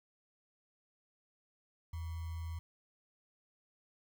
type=tone with sample-and-hold; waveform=sine; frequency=82.41 Hz; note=E2; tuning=in tune; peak=-38 dBFS; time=1.93-2.59 s; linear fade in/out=5 ms; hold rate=1050 Hz; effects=none